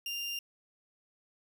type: tone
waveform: 30% pulse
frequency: 2794 Hz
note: F7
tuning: in tune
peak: -32 dBFS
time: 0.06-0.39 s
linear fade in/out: 2 ms
effects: none